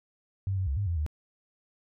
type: tone with pitch steps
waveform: sine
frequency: 97 / 94.1 / 68.6 / 101 / 85.2 / 75.7 Hz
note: G2 / F#2 / C#2 / G#2 / F2 / D#2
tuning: -18 / +30 / -17 / -48 / -42 / -47 cents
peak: -26 dBFS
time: 0.47-1.064 s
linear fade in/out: 0 ms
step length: 99 ms
effects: none